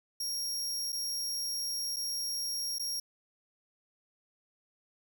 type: tone with dropouts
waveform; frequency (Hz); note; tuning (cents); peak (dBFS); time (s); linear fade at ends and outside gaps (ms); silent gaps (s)
sawtooth; 5588; F8; 0; -30; 0.2-3; 5; 0.922-0.927 / 1.962-1.966 / 2.785-2.795
effects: none